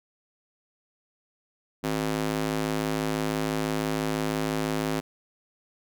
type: tone with high-pass filter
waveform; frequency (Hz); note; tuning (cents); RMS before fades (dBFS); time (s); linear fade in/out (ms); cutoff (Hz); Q
square; 53; G#1; +36; -28; 1.83-5.01; 20; 230; 1.2
effects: none